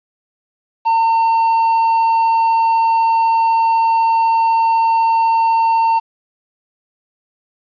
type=tone; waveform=triangle; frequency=908 Hz; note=A#5; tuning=46 cents flat; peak=-9 dBFS; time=0.85-6 s; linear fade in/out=20 ms; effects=resampled to 11025 Hz + 8-bit